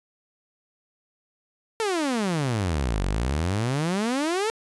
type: exponential two-way sweep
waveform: sawtooth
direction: down then up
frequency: 460.5 to 44.89 to 460.5 Hz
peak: -19 dBFS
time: 1.8-4.5 s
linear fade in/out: 0 ms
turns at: 3.04 s
effects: resampled to 24000 Hz